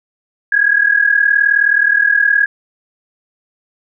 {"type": "tone pair together", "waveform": "sine", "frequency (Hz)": [1633, 1672.1], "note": ["G#6", "G#6"], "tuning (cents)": [-30, 11], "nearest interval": "unison", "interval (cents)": 41, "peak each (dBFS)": -12, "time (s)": [0.52, 2.46], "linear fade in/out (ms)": 5, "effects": []}